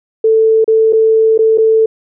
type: tone with dropouts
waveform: sine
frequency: 443.1 Hz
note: A4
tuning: 12 cents sharp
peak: -6 dBFS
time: 0.24-1.86 s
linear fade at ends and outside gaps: 5 ms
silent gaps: 0.644-0.678 / 0.926-0.931 / 1.378-1.389 / 1.576-1.582 s
effects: none